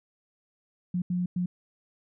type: tone bursts at uneven times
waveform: sine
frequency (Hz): 178.7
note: F3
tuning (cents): +40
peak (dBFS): -25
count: 3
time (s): 0.94-1.02 / 1.1-1.26 / 1.36-1.46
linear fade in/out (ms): 5
effects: none